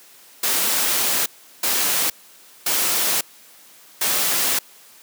white noise bursts at uneven times, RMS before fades -20 dBFS, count 4, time 0.43-1.26 / 1.63-2.1 / 2.66-3.21 / 4.01-4.59 s, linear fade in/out 5 ms, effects white hiss -48 dBFS RMS until 5.02 s + high-pass 200 Hz 12 dB/octave

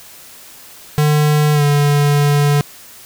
square tone with pitch glide, 150 to 144.97 Hz, D3 to D3, +37 to -22 cents, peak -11 dBFS, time 0.98-2.61 s, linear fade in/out 0 ms, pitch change -59 cents, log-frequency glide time 1.53-1.63 s, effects white hiss -39 dBFS RMS until 3.05 s

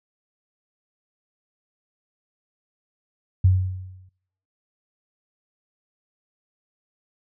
sine tone with exponential decay, 92.9 Hz, F#2, 7 cents sharp, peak -10 dBFS, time 3.44-4.09 s, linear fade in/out 5 ms, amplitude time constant 140 ms, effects noise-tail reverb RT60 0.7 s tail -22 dB re dry + high-pass 60 Hz 12 dB/octave

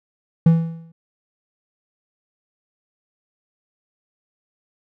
triangle tone with exponential decay, 164.81 Hz, E3, in tune, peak -5 dBFS, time 0.46-0.92 s, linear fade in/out 5 ms, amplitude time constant 100 ms, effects none

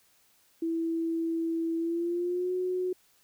sine tone with pitch glide, 329.6 to 365.7 Hz, E4 to F#4, 0 to -20 cents, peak -27 dBFS, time 0.62-2.93 s, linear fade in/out 5 ms, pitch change +180 cents, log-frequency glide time 1.77-2.53 s, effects white hiss -65 dBFS RMS until 3.23 s

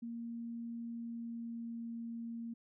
sine tone with pitch glide, 233.1 to 231.6 Hz, A#3 to A#3, 0 to -11 cents, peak -40 dBFS, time 0.02-2.54 s, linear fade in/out 10 ms, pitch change -11 cents, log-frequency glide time 0.85-1.92 s, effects none

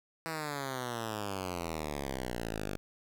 5% pulse exponential sweep, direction down, 164.81 to 48.59 Hz, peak -24 dBFS, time 0.26-2.77 s, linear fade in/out 0 ms, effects none

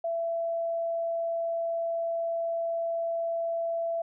sine tone, 669 Hz, E5, 25 cents sharp, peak -27 dBFS, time 0.04-4.02 s, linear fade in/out 5 ms, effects none

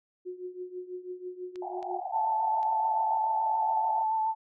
sine tone with tremolo, 363.3 Hz, F#4, 32 cents flat, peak -33 dBFS, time 0.25-2.01 s, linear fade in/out 20 ms, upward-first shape triangle, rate 6.1 Hz, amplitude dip 85%
clicks, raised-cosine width 0.2 ms, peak -32 dBFS, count 3, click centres 1.558 / 1.828 / 2.63 s
white band-pass noise, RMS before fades -36 dBFS, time 1.62-4.04 s, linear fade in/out 5 ms, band 680 to 820 Hz, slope 96 dB/octave
sine tone with vibrato, 880 Hz, A5, in tune, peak -25 dBFS, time 2.11-4.35 s, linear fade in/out 50 ms, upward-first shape sine, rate 7 Hz, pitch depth 21 cents each way
effects none

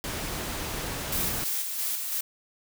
pink noise, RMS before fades -33 dBFS, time 0.04-1.44 s, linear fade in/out 0 ms
blue noise with tremolo, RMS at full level -29 dBFS, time 1.12-2.21 s, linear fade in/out 5 ms, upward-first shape square, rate 3 Hz, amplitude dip 35%
effects none

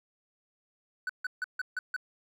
triangle tone bursts, 1498 Hz, F#6, 21 cents sharp, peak -28 dBFS, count 6, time 1.07-1.964 s, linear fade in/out 2 ms, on 24 ms, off 150 ms, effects none

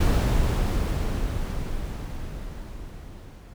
brown noise with level ramp, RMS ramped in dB -18 to -43 dBFS, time 0-3.54 s, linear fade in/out 10 ms, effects none

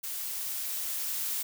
blue noise with level ramp, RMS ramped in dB -36 to -32 dBFS, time 0.03-1.43 s, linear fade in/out 10 ms, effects none

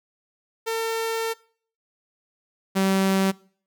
sawtooth tone pair in turn, 452 / 192.47 Hz, A4 / G3, +47 / -31 cents, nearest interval octave + minor third, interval 1478 cents, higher first, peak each -20 / -15 dBFS, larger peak second, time 0.66-1.34 / 2.75-3.32 s, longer first, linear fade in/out 20 ms, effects noise-tail reverb RT60 0.5 s tail -23 dB re dry

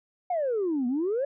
sine exponential two-way sweep, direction down then up, 745 to 236.5 to 578 Hz, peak -23 dBFS, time 0.3-1.25 s, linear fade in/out 5 ms, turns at 0.87 s, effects tanh soft clip ceiling -21 dBFS

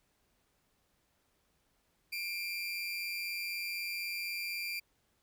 30% pulse tone with amplitude modulation, 2372 Hz, D7, 17 cents sharp, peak -31 dBFS, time 2.12-4.8 s, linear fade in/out 10 ms, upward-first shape sine, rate 180 Hz, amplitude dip 55%, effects pink hiss -75 dBFS RMS until 5.22 s

